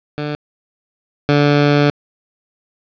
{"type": "tone pair in turn", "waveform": "15% pulse", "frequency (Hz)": [148.4, 145.35], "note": ["D3", "D3"], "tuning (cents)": [18, -18], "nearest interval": "unison", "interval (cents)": 36, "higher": "first", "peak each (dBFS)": [-14, -4], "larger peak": "second", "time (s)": [[0.18, 0.35], [1.29, 1.9]], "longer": "second", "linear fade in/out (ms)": 0, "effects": ["resampled to 11025 Hz", "7-bit"]}